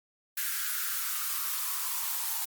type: noise with high-pass filter sweep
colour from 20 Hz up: blue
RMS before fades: -32 dBFS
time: 0.37-2.45 s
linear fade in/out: 5 ms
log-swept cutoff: 1600 to 870 Hz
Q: 5.1
effects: Opus 32 kbps